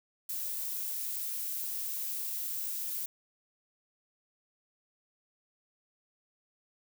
violet noise, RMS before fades -36 dBFS, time 0.29-3.06 s, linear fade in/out 5 ms, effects none

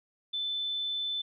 sine tone, 3520 Hz, A7, in tune, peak -30 dBFS, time 0.33-1.22 s, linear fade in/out 10 ms, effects none

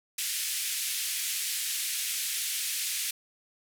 white band-pass noise, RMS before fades -32 dBFS, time 0.18-3.11 s, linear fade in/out 5 ms, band 2000 to 13000 Hz, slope 24 dB/octave, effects none

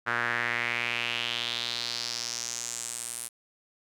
sawtooth tone with band-pass filter sweep, 118.8 Hz, A#2, 33 cents sharp, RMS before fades -32 dBFS, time 0.06-3.29 s, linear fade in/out 20 ms, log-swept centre 1500 to 10000 Hz, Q 3.7, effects none

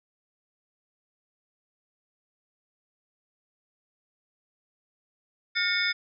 sine tone cluster, 1424 / 1820 / 2210 / 3565 / 5050 Hz, F6 / A#6 / C#7 / A7 / D#8, +33 / -42 / -6 / +22 / +25 cents, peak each -31 / -31 / -28 / -31 / -30 dBFS, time 5.55-5.93 s, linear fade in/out 20 ms, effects none

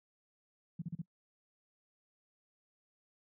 sine tone bursts, 167.2 Hz, E3, 25 cents sharp, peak -35 dBFS, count 4, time 0.79-1.017 s, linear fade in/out 5 ms, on 29 ms, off 37 ms, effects noise-tail reverb RT60 0.1 s tail -23 dB re dry + high-pass 100 Hz 12 dB/octave

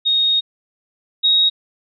sine tone pair in turn, 3729 / 3777 Hz, A#7 / A#7, 0 / +22 cents, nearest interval unison, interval 22 cents, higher second, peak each -13 / -11 dBFS, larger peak second, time 0.05-0.41 / 1.23-1.5 s, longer first, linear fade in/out 20 ms, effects none

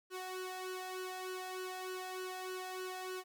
sawtooth tone with flanger, 370.8 Hz, F#4, 4 cents sharp, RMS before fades -43 dBFS, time 0.1-3.24 s, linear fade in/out 50 ms, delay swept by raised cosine 0.68 to 1.2 ms, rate 3.3 Hz, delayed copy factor +0.75, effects 12-bit

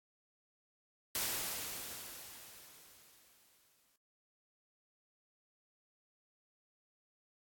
white noise with exponential decay, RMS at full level -35 dBFS, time 1.15-3.96 s, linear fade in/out 1 ms, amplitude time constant 610 ms, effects AAC 64 kbps

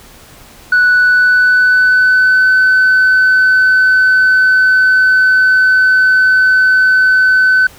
sine tone with pitch glide, 1480 to 1514.6 Hz, F#6 to F#6, 0 to +40 cents, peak -4 dBFS, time 0.72-7.67 s, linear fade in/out 5 ms, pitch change +40 cents, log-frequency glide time 0.84-2.49 s, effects tanh soft clip ceiling -4 dBFS + pink hiss -39 dBFS RMS until 7.78 s

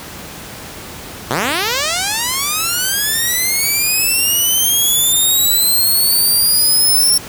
5% pulse linear sweep, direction up, 104.7 to 5460 Hz, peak -4 dBFS, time 1.3-7.18 s, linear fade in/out 5 ms, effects pink hiss -31 dBFS RMS until 7.28 s + high-pass 60 Hz 12 dB/octave

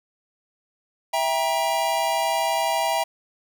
square chord, E diminished, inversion none, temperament just, 659.3 / 791.1 / 949.3 Hz, E5 / G5 / Bb5, 0 / +16 / +31 cents, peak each -26 dBFS, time 1.13-3.04 s, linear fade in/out 10 ms, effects none

